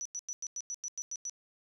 sine tone bursts, 5920 Hz, F#8, in tune, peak -35 dBFS, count 10, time 0.01-1.296 s, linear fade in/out 0 ms, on 44 ms, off 94 ms, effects none

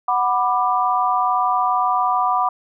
sine chord, B minor, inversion second, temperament just, 740.8 / 987.8 / 1185.3 Hz, F#5 / B5 / D6, +2 / 0 / +16 cents, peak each -20 dBFS, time 0.08-2.49 s, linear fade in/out 5 ms, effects none

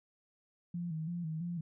sine tone with vibrato, 165.7 Hz, E3, 9 cents sharp, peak -35 dBFS, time 0.74-1.61 s, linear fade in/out 5 ms, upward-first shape square, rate 3 Hz, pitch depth 78 cents each way, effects none

